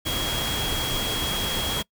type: tone in noise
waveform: sine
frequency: 3285 Hz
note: G#7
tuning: 20 cents flat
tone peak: -28 dBFS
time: 0.05-1.83 s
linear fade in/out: 20 ms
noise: pink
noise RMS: -28 dBFS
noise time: 0.05-1.83 s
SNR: -3 dB
effects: noise-tail reverb RT60 0.1 s tail -24 dB re dry